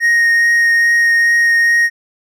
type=tone with vibrato; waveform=triangle; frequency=1864.7 Hz; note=A#6; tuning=in tune; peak=-7 dBFS; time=0-1.9 s; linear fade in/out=50 ms; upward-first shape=triangle; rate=2.4 Hz; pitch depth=9 cents each way; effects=none